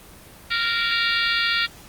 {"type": "harmonic tone with a mistuned harmonic", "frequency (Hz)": 464.2, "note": "A#4", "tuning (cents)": -7, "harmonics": [3, 4, 5, 6, 7, 8, 9, 10], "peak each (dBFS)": [-25, -26, -27, -28, -28, -29, -30, -30], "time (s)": [0.5, 1.67], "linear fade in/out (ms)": 20, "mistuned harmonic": 7, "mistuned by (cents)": 72, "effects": ["pink hiss -45 dBFS RMS until 1.88 s", "Opus 24 kbps"]}